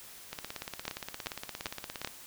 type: two click trains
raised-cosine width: 0.2 ms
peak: -20 / -15 dBFS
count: 31 / 4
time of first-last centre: 0.33-2.074 / 0.88-2.047 s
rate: 17.2 / 2.57 Hz
effects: white hiss -50 dBFS RMS until 2.26 s